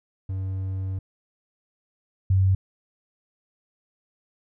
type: tone pair in turn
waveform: triangle / sine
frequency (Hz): 95.1 / 95.1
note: F#2 / F#2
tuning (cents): +48 / +48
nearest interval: unison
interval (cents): 0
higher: neither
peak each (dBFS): -24 / -16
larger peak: second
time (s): 0.29-0.99 / 2.3-2.55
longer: first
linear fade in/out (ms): 5
effects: none